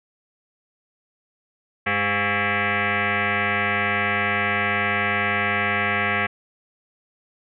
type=tone with frequency modulation; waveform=sine; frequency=207.7 Hz; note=G#3; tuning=in tune; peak=-19 dBFS; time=1.86-6.27 s; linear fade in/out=10 ms; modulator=305 Hz; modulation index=7.7; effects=none